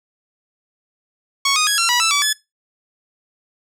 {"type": "tone with pitch steps", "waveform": "10% pulse", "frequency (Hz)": [1109, 1239, 1664, 1362, 973, 1324, 1148, 1716], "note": ["C#6", "D#6", "G#6", "F6", "B5", "E6", "D6", "A6"], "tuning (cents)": [0, -8, 3, -44, -26, 7, -40, -44], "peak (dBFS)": -6, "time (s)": [1.45, 2.33], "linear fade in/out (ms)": 5, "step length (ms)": 110, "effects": ["noise-tail reverb RT60 0.2 s tail -20 dB re dry", "low-pass 12000 Hz 12 dB/octave"]}